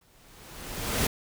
pink noise with exponential growth, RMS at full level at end -24 dBFS, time 0.01-1.07 s, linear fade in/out 5 ms, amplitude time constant 230 ms, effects none

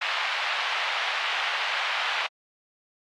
white band-pass noise, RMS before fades -28 dBFS, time 0.01-2.27 s, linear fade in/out 10 ms, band 740 to 3200 Hz, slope 24 dB/octave, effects AAC 64 kbps

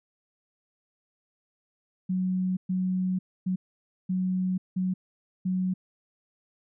sine tone bursts at uneven times, 185 Hz, F#3, in tune, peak -24 dBFS, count 6, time 2.09-2.57 / 2.69-3.19 / 3.46-3.56 / 4.09-4.58 / 4.76-4.94 / 5.45-5.74 s, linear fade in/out 10 ms, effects none

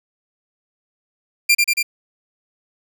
sawtooth tone with echo, 2382 Hz, D7, 24 cents sharp, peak -7 dBFS, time 1.49-1.55 s, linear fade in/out 10 ms, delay 93 ms, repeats 3, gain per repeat -2 dB, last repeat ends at 1.829 s, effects none

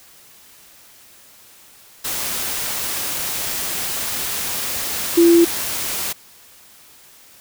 sine tone in noise, 339.6 Hz, F4, 48 cents flat, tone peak -8 dBFS, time 5.17-5.45 s, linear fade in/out 10 ms, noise white, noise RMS -24 dBFS, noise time 2.04-6.13 s, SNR +13 dB, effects white hiss -47 dBFS RMS until 7.4 s

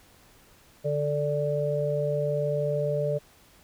harmonic tone, 146.83 Hz, D3, in tune, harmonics 1 / 3 / 4, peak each -29 / -30 / -27 dBFS, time 0.84-3.19 s, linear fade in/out 20 ms, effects pink hiss -57 dBFS RMS until 3.63 s

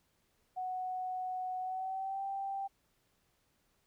sine tone with pitch glide, 740 to 784 Hz, F#5 to G5, 0 to 0 cents, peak -35 dBFS, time 0.56-2.68 s, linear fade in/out 20 ms, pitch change +100 cents, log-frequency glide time 1.6-2.23 s, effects pink hiss -75 dBFS RMS until 3.86 s

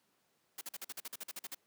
white noise bursts, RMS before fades -43 dBFS, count 13, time 0.58-1.548 s, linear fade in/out 5 ms, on 32 ms, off 46 ms, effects pink hiss -75 dBFS RMS until 1.66 s + high-pass 200 Hz 12 dB/octave

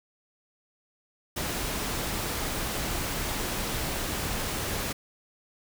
pink noise, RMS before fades -31 dBFS, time 1.36-4.93 s, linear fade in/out 10 ms, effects none

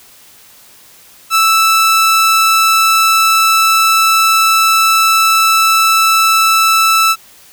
sawtooth tone, 1318.5 Hz, E6, in tune, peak -4 dBFS, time 1.3-7.16 s, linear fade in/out 50 ms, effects white hiss -42 dBFS RMS until 7.52 s

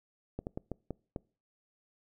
slowing click train, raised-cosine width 2 ms, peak -23 dBFS, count 6, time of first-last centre 0.39-1.162 s, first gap 79 ms, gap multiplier 1.34, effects noise-tail reverb RT60 0.4 s tail -25 dB re dry

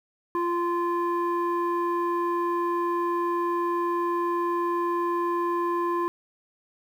square tone with low-pass filter, 346 Hz, F4, 16 cents flat, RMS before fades -26 dBFS, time 0.35-6.08 s, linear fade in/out 0 ms, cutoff 1200 Hz, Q 4.5, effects 9-bit

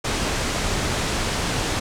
pink low-pass noise, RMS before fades -24 dBFS, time 0.04-1.8 s, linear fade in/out 10 ms, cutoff 8600 Hz, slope 24 dB/octave, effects none

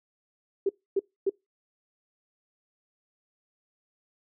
sine tone bursts, 392 Hz, G4, in tune, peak -21 dBFS, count 3, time 0.66-1.296 s, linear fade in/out 5 ms, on 32 ms, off 270 ms, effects noise-tail reverb RT60 0.2 s tail -24 dB re dry

